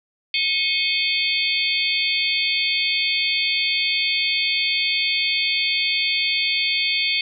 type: tone cluster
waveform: sine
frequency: 2185 / 2529 / 3185 / 3536 / 4457 Hz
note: C#7 / D#7 / G7 / A7 / C#8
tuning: -26 / +28 / +27 / +8 / +9 cents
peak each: -25 dBFS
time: 0.34-7.21 s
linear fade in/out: 2 ms
effects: none